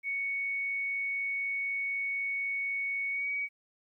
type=tone with pitch glide; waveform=sine; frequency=2224 to 2259 Hz; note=C#7 to C#7; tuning=+5 to +32 cents; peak=-30 dBFS; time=0.03-3.49 s; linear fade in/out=50 ms; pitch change=+27 cents; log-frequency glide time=3.11-3.27 s; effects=12-bit